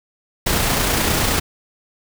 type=noise with amplitude modulation; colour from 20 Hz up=pink; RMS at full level=-17 dBFS; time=0.46-1.4 s; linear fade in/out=10 ms; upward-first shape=sine; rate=29.5 Hz; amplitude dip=30%; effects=none